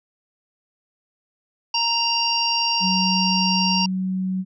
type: harmonic tone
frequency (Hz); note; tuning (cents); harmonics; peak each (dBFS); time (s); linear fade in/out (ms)
931; A#5; -2; 1 / 3 / 5 / 6; -24 / -24 / -24 / -24; 1.74-3.86; 5
type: tone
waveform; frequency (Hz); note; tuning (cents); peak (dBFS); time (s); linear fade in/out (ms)
sine; 187.2; F#3; +20; -21; 2.8-4.45; 50
effects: none